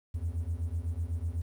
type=beating tone pair; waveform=triangle; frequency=79.7 / 87.7 Hz; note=D#2 / F2; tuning=+42 / +8 cents; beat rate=8 Hz; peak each=-31 dBFS; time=0.14-1.42 s; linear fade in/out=10 ms; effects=tanh soft clip ceiling -23 dBFS + 10-bit